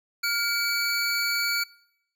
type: tone cluster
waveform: square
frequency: 1411 / 2287 / 4485 Hz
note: F6 / D7 / C#8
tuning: +17 / -47 / +19 cents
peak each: -29 dBFS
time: 0.23-1.64 s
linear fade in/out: 10 ms
effects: noise-tail reverb RT60 0.8 s tail -24 dB re dry